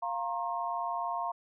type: chord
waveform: sine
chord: F suspended fourth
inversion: none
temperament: equal with one note detuned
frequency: 698.5 / 932.3 / 1072.2 Hz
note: F5 / Bb5 / C6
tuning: 0 / 0 / +42 cents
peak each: -35 / -35 / -36 dBFS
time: 0.02-1.32 s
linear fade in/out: 10 ms
effects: none